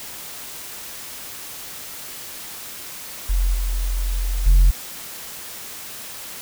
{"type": "tone with level steps", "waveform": "sine", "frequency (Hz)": 43.8, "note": "F1", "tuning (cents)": 6, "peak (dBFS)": [-15, -19, -7], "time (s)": [3.29, 4.71], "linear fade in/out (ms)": 10, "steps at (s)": [3.54, 4.46], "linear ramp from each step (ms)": 10, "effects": ["tanh soft clip ceiling -8 dBFS", "white hiss -35 dBFS RMS until 6.41 s"]}